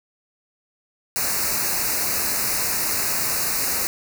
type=band-stop noise; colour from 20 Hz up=white; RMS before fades=-23 dBFS; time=1.16-3.87 s; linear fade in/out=0 ms; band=2700 to 4000 Hz; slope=96 dB/octave; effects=none